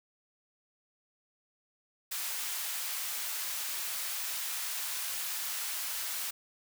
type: high-pass noise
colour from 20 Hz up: white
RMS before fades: -36 dBFS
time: 2.11-6.31 s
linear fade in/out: 10 ms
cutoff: 940 Hz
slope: 12 dB/octave
effects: none